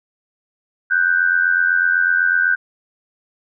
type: tone pair together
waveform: sine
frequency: 1480 / 1568 Hz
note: F#6 / G6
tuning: 0 / 0 cents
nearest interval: minor second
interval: 100 cents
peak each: -16 dBFS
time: 0.9-2.56 s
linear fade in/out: 20 ms
effects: none